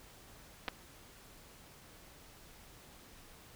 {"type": "clicks", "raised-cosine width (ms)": 0.3, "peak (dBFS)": -20, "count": 2, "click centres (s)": [0.681, 0.685], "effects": ["pink hiss -57 dBFS RMS until 3.55 s"]}